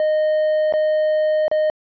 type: tone with dropouts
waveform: triangle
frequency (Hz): 617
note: D#5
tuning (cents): -15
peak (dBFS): -13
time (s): 0-1.7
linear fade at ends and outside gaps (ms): 1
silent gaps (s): 0.725-0.737 / 1.481-1.514
effects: resampled to 11025 Hz